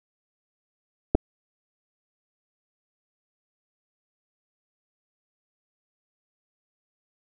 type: clicks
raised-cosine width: 2 ms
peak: -6 dBFS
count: 2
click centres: 1.149 / 1.152 s
effects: none